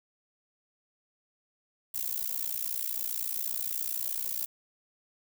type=noise with amplitude modulation; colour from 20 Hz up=violet; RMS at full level=-29 dBFS; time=1.94-4.46 s; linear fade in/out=10 ms; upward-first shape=sine; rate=60 Hz; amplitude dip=100%; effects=none